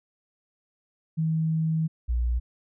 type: tone pair in turn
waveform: sine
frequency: 160 / 59.82 Hz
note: D#3 / A#1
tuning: +49 / +45 cents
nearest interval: octave + perfect fourth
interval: 1704 cents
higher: first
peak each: -22 dBFS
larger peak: neither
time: 1.17-1.88 / 2.08-2.4 s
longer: first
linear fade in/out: 20 ms
effects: none